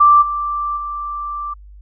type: tone with level steps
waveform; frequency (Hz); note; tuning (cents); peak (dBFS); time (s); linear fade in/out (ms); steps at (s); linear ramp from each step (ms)
sine; 1174.7; D6; 0; -6 / -18 / -22; 0-1.54; 10; 0.21 / 0.76; 20
effects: added 50 Hz sine -37 dBFS peak until 1.81 s